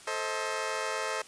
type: chord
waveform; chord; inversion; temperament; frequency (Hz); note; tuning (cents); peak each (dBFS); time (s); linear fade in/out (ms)
15% pulse; A diminished; none; just; 440 / 528 / 633.6; A4 / C5 / Eb5; 0 / +16 / +31; -29; 0.07-1.22; 5
effects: white hiss -51 dBFS RMS until 1.27 s + resampled to 22050 Hz